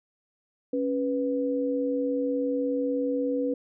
sine tone pair together, 276.2 / 492.7 Hz, C#4 / B4, -6 / -4 cents, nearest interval minor seventh, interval 1002 cents, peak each -27 dBFS, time 0.73-3.54 s, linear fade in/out 5 ms, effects none

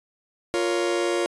40% pulse chord, Bb minor, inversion second, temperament just, 349.6 / 466.2 / 559.4 Hz, F4 / Bb4 / Db5, +2 / 0 / +16 cents, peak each -23 / -28 / -27 dBFS, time 0.54-1.26 s, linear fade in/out 0 ms, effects resampled to 22050 Hz

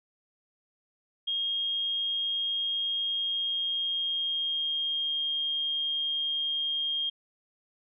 sine tone with pitch glide, 3246 to 3225 Hz, G#7 to G7, -40 to +48 cents, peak -27 dBFS, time 1.27-7.1 s, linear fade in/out 10 ms, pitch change -12 cents, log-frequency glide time 3-5.18 s, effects none

